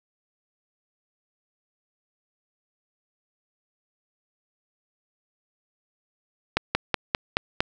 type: slowing click train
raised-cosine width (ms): 0.3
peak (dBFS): -4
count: 6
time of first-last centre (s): 6.57-7.605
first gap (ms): 180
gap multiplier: 1.07
effects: none